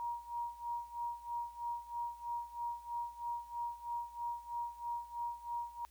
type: tone with tremolo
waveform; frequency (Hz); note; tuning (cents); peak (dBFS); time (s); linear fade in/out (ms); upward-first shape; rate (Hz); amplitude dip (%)
sine; 948; A#5; +29; -35; 0-5.85; 0; sine; 3.1; 85
effects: added 60 Hz sine -64 dBFS peak until 5.9 s + white hiss -69 dBFS RMS until 5.9 s